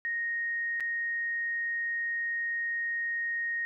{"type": "tone with dropouts", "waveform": "sine", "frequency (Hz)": 1864.7, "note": "A#6", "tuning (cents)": 0, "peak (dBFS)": -29, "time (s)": [0.05, 3.65], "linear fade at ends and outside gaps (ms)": 0, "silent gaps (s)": [0.8, 0.806], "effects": []}